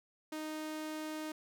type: tone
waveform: sawtooth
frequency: 310 Hz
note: D#4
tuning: 6 cents flat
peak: -35 dBFS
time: 0.32-1.32 s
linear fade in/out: 5 ms
effects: none